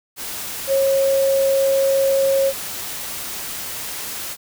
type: tone in noise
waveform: sine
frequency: 544 Hz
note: C#5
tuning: 33 cents flat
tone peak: -14 dBFS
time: 0.67-2.53 s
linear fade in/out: 50 ms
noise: white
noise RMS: -29 dBFS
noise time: 0.16-4.37 s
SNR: +12 dB
effects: none